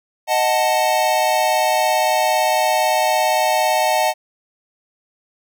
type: chord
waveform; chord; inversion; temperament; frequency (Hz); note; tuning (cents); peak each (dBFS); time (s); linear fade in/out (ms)
square; D# diminished; none; equal; 622.3 / 740 / 880; D#5 / F#5 / A5; 0 / 0 / 0; -20; 0.27-4.14; 50
effects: none